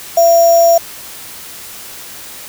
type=tone with sample-and-hold; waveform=sine; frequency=675 Hz; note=E5; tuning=41 cents sharp; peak=-5 dBFS; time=0.17-0.78 s; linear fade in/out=5 ms; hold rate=6300 Hz; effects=white hiss -31 dBFS RMS until 2.48 s